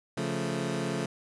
20% pulse chord, Db augmented, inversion none, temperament equal, 138.59 / 174.61 / 220 Hz, Db3 / F3 / A3, 0 / 0 / 0 cents, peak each -29 dBFS, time 0.17-1.06 s, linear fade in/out 5 ms, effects resampled to 24000 Hz

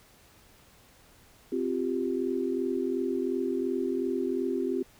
sine chord, C suspended fourth, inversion none, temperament equal, 261.6 / 349.2 / 392 Hz, C4 / F4 / G4, 0 / 0 / 0 cents, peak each -31 dBFS, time 1.52-4.83 s, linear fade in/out 5 ms, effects pink hiss -58 dBFS RMS until 4.99 s

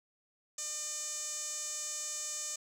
sawtooth tone with band-pass filter, 602 Hz, D5, 43 cents sharp, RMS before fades -39 dBFS, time 0.58-2.56 s, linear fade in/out 5 ms, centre 7000 Hz, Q 6.2, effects none

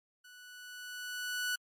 sawtooth tone with level ramp, 1480 Hz, F#6, in tune, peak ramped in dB -50 to -27 dBFS, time 0.24-1.56 s, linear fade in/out 10 ms, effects MP3 64 kbps

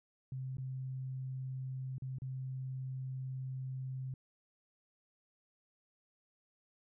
sine tone with dropouts, 130.81 Hz, C3, in tune, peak -38 dBFS, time 0.32-4.14 s, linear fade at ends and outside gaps 2 ms, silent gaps 0.57-0.582 / 1.982-2.021 / 2.185-2.219 s, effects none

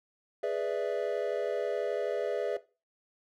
triangle chord, E dominant seventh, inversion first, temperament equal, 415.3 / 493.9 / 587.3 / 659.3 Hz, G#4 / B4 / D5 / E5, 0 / 0 / 0 / 0 cents, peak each -32 dBFS, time 0.43-2.57 s, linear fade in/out 5 ms, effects noise-tail reverb RT60 0.3 s tail -17 dB re dry

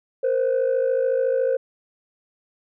sine tone pair together, 469.4 / 523.3 Hz, A#4 / C5, +12 / 0 cents, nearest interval major second, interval 188 cents, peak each -21 / -18 dBFS, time 0.23-1.57 s, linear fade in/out 10 ms, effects tanh soft clip ceiling -15 dBFS

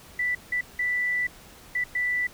sine tone bursts at uneven times, 1975.5 Hz, B6, in tune, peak -23 dBFS, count 5, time 0.19-0.35 / 0.52-0.61 / 0.79-1.27 / 1.75-1.84 / 1.95-2.27 s, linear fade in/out 5 ms, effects pink hiss -49 dBFS RMS until 2.33 s

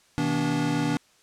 square tone cluster, 128.4 / 160.9 / 241 / 288.3 Hz, C3 / E3 / B3 / D4, -32 / -42 / -42 / -32 cents, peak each -34 / -29 / -31 / -27 dBFS, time 0.18-0.97 s, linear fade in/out 0 ms, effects white hiss -60 dBFS RMS until 1.22 s + low-pass 8000 Hz 12 dB/octave

